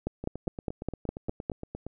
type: two click trains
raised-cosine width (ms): 2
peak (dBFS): -16 / -23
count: 8 / 15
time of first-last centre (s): 0.07-1.499 / 0.24-1.866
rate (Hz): 4.9 / 8.61
effects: none

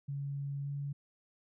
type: tone with pitch glide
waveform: sine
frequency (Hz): 140.5 to 141.8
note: C#3 to C#3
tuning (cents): +24 to +40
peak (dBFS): -35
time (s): 0.08-0.93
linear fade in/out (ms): 10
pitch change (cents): +16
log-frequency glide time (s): 0.63-0.68
effects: none

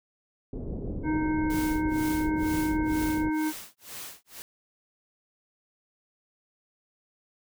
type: low-pass noise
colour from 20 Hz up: pink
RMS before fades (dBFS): -34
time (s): 0.53-3.3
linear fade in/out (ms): 5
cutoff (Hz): 470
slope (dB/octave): 24
type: harmonic tone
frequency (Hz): 310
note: D#4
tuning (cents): -6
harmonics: 1 / 3 / 5 / 7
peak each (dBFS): -25 / -35 / -39 / -42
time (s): 1.03-3.53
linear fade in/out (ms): 50
type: noise with tremolo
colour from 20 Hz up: white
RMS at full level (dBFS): -39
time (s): 1.5-4.42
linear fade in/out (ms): 0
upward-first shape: sine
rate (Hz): 2.1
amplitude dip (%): 100
effects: none

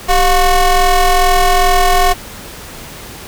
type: ring-modulated tone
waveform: 35% pulse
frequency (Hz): 368.2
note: F#4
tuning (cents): -8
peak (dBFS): -3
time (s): 0.08-2.14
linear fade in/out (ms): 20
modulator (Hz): 347
effects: pink hiss -31 dBFS RMS until 3.27 s

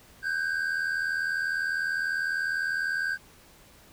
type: tone pair together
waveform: triangle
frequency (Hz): 1524 / 1604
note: G6 / G6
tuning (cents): -49 / +39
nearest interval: minor second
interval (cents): 88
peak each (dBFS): -28 / -27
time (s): 0.22-3.18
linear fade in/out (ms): 50
effects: pink hiss -55 dBFS RMS until 3.92 s

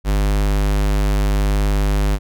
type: tone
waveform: square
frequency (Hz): 50.4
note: G1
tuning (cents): +49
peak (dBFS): -15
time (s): 0.04-2.19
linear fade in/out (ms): 50
effects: none

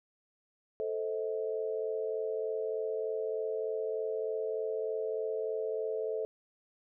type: chord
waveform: sine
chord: A diminished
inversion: none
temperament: equal with one note detuned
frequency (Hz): 440 / 523.3 / 637.9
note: A4 / C5 / Eb5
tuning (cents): 0 / 0 / +43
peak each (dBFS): -33 / -39 / -39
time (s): 0.8-6.25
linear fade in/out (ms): 0
effects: none

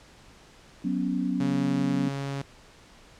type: chord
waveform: sine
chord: F# suspended fourth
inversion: none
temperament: just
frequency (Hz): 185 / 246.7 / 277.5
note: F#3 / B3 / C#4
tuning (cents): 0 / -2 / +2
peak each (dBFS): -29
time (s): 0.84-2.09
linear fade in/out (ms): 10
type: tone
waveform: sawtooth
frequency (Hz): 138.59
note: C#3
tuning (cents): 0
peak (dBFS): -26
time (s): 1.4-2.42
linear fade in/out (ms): 5
effects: pink hiss -53 dBFS RMS until 3.19 s + low-pass 7000 Hz 12 dB/octave

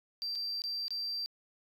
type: tone with dropouts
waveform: sine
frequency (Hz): 4699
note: D8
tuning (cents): 0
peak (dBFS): -32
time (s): 0.22-1.26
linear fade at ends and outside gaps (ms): 0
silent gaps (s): 0.352-0.356 / 0.619-0.639 / 0.881-0.906
effects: tanh soft clip ceiling -31 dBFS

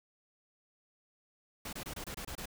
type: noise bursts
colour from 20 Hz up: pink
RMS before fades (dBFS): -42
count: 8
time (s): 1.65-2.457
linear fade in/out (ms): 5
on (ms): 79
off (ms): 25
effects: none

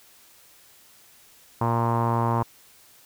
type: tone with low-pass filter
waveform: sawtooth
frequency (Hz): 116.6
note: A#2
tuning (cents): +1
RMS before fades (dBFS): -23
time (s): 1.61-2.43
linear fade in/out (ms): 5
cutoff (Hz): 990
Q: 6
effects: white hiss -54 dBFS RMS until 3.05 s

